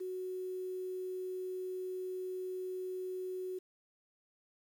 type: tone with quantisation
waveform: sine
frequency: 370 Hz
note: F#4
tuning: in tune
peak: -37 dBFS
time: 0-3.59 s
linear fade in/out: 10 ms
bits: 10
effects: none